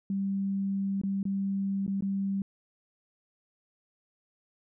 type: tone with dropouts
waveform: sine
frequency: 196 Hz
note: G3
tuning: in tune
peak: -27 dBFS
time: 0.1-2.42 s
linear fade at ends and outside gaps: 2 ms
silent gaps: 1.015-1.035 / 1.23-1.253 / 1.865-1.878 / 2.008-2.023 s
effects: none